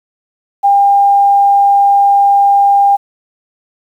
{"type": "tone", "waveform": "sine", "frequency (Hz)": 801, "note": "G5", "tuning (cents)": 37, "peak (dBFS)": -5, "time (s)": [0.63, 2.97], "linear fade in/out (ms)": 20, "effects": ["7-bit"]}